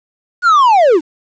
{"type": "linear sweep", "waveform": "triangle", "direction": "down", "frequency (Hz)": [1480, 277.2], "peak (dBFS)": -4, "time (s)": [0.42, 1.01], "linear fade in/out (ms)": 50, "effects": ["resampled to 16000 Hz", "7-bit"]}